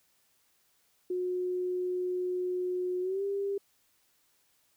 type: tone with pitch glide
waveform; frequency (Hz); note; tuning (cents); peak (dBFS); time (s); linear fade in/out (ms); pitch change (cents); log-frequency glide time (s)
sine; 362.8 to 397.9; F#4 to G4; -34 to +26; -29; 1.1-3.58; 5; +160; 3.01-3.23
effects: white hiss -70 dBFS RMS until 4.76 s